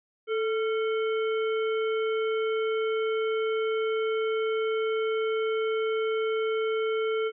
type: harmonic tone with a mistuned harmonic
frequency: 440 Hz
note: A4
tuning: in tune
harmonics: 1 / 3 / 5 / 7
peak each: -25 / -35 / -39 / -42 dBFS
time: 0.27-7.32 s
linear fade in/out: 50 ms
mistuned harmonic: 3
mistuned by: +67 cents
effects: none